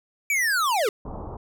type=linear sweep; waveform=square; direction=down; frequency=2349 to 381.8 Hz; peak=-21 dBFS; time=0.3-0.89 s; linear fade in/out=2 ms
type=low-pass noise; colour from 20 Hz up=pink; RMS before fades=-35 dBFS; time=1.05-1.37 s; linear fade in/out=5 ms; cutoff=1100 Hz; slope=48 dB/octave
effects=none